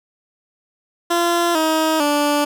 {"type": "tone with pitch steps", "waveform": "15% pulse", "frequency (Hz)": [343.4, 316.7, 292.1], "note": ["F4", "D#4", "D4"], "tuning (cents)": [-29, 31, -9], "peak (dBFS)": -9, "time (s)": [1.1, 2.45], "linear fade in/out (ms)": 10, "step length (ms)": 450, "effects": []}